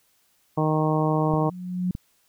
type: harmonic tone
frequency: 155.2 Hz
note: D#3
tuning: 4 cents flat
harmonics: 1 / 2 / 3 / 4 / 5 / 6 / 7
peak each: -23 / -26 / -28 / -29 / -30 / -31 / -31 dBFS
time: 0.57-1.5 s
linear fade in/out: 10 ms
type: tone with exponential growth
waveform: sine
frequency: 180.9 Hz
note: F#3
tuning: 39 cents flat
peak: -20 dBFS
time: 0.94-1.91 s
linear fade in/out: 2 ms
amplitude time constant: 210 ms
type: clicks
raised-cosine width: 5 ms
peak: -21 / -19 dBFS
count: 2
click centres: 1.338 / 1.951 s
effects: white hiss -65 dBFS RMS until 2.28 s